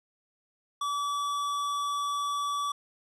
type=tone with hard clipping; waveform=triangle; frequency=1149 Hz; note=D6; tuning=38 cents flat; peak=-30 dBFS; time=0.81-2.72 s; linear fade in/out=5 ms; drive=17 dB; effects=none